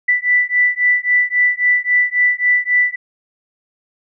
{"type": "beating tone pair", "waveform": "sine", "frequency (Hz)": [1975.5, 1979.2], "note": ["B6", "B6"], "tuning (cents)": [0, 3], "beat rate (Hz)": 3.7, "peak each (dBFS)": -15, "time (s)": [0.08, 2.96], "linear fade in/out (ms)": 10, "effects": []}